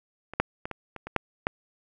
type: clicks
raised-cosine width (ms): 0.5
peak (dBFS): -23 / -6 / -18 / -19 / -23 / -22 / -7 / -9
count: 8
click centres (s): 0.336 / 0.4 / 0.655 / 0.713 / 0.963 / 1.07 / 1.163 / 1.469
effects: none